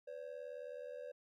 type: ring-modulated tone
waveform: triangle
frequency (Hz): 538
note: C5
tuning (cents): +48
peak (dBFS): -40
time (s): 0.07-1.12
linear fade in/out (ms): 10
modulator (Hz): 39.6
effects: none